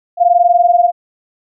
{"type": "tone pair together", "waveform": "sine", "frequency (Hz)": [689.4, 710], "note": ["F5", "F5"], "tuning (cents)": [-23, 28], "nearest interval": "minor second", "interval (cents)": 51, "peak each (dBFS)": -10, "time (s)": [0.17, 0.92], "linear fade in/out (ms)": 50, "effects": []}